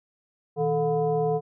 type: tone with frequency modulation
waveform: sine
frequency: 440 Hz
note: A4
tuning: in tune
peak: -21 dBFS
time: 0.56-1.41 s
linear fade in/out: 50 ms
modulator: 281 Hz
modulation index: 0.99
effects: none